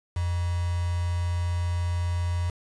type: tone with quantisation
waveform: sine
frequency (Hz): 87.31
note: F2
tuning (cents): 0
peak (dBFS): -24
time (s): 0.16-2.5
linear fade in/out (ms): 5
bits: 6
effects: resampled to 22050 Hz

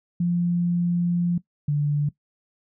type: tone pair in turn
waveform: sine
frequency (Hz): 174 / 146.32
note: F3 / D3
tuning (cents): -6 / -6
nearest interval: minor third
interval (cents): 300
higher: first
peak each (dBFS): -19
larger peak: neither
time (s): 0.2-1.38 / 1.68-2.09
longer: first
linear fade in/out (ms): 5
effects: noise-tail reverb RT60 0.1 s tail -18 dB re dry

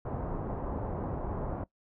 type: low-pass noise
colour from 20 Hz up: pink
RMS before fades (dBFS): -35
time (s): 0.05-1.64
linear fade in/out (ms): 5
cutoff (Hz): 1000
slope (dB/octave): 24
effects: noise-tail reverb RT60 0.1 s tail -19 dB re dry

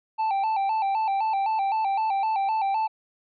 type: tone with vibrato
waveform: triangle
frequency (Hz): 830.6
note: G#5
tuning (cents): 0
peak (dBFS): -20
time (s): 0.18-2.88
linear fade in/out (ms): 20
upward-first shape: square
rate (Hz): 3.9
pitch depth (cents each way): 99
effects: resampled to 11025 Hz

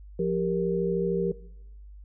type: tone cluster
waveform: sine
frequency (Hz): 176 / 394 / 467.3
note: F3 / G4 / A#4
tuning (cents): +14 / +9 / +4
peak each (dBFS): -28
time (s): 0.19-1.32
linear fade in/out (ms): 5
effects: noise-tail reverb RT60 0.8 s tail -20 dB re dry + added 50 Hz sine -43 dBFS peak until 2.04 s

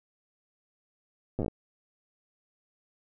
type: slowing click train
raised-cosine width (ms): 2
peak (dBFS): -18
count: 8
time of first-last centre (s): 1.39-1.481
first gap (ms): 8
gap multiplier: 1.16
effects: none

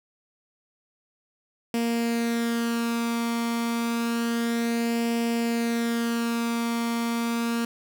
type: tone with flanger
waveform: sawtooth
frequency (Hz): 233.1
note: A#3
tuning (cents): 0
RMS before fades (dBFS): -26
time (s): 1.74-7.65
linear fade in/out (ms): 2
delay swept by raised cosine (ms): 0.38 to 0.9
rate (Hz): 0.29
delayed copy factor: +0.5
effects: none

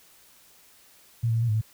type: tone with pitch steps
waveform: sine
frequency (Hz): 116.4 / 113.5 / 114.2 / 118.4 / 107.2 / 110.4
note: A#2 / A#2 / A#2 / A#2 / A2 / A2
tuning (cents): -2 / -46 / -35 / +27 / -45 / +6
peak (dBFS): -21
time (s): 1.23-1.614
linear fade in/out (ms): 10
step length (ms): 64
effects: white hiss -56 dBFS RMS until 1.73 s

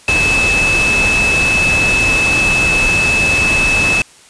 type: tone in noise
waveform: sine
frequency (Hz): 2606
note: E7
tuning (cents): -20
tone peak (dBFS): -11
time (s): 0.08-4.02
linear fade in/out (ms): 2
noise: pink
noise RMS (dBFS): -18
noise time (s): 0.08-4.02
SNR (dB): +4
effects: white hiss -43 dBFS RMS until 4.29 s + resampled to 22050 Hz

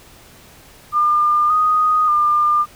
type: tone with pitch steps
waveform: sine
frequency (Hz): 1203 / 1243 / 1201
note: D6 / D#6 / D6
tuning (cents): +41 / -2 / +38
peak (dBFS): -12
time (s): 0.92-2.66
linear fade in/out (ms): 50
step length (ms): 580
effects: pink hiss -45 dBFS RMS until 2.75 s

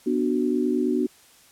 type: chord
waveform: sine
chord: B minor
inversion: none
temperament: just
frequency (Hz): 246.9 / 296.3 / 370.4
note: B3 / D4 / F#4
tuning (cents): 0 / +15 / +2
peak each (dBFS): -24 / -25 / -25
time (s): 0.06-1.07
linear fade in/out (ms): 10
effects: white hiss -54 dBFS RMS until 1.51 s + low-pass 12000 Hz 12 dB/octave

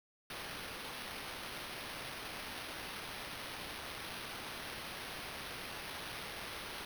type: noise with sample-and-hold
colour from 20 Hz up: blue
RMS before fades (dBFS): -45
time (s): 0.3-6.85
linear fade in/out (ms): 2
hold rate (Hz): 7350
effects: none

